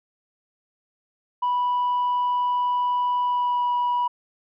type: tone with pitch glide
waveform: sine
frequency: 984 to 975.5 Hz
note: B5 to B5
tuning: -7 to -22 cents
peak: -18 dBFS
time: 1.42-4.08 s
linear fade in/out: 10 ms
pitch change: -15 cents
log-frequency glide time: 3.23-3.67 s
effects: tanh soft clip ceiling -18 dBFS